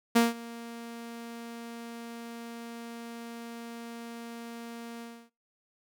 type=tone with ADSR envelope; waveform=sawtooth; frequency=233.1 Hz; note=A#3; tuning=in tune; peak=-14 dBFS; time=0.15-5.3 s; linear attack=13 ms; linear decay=170 ms; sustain=-22 dB; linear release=290 ms; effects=noise-tail reverb RT60 0.3 s tail -25 dB re dry